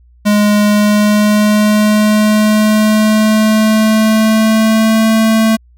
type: tone with pitch glide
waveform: square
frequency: 208 to 221.6 Hz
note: G#3 to A3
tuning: +3 to +13 cents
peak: -8 dBFS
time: 0.25-5.57 s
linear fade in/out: 20 ms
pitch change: +110 cents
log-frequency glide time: 0.66-5.09 s
effects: added 60 Hz sine -42 dBFS peak until 5.77 s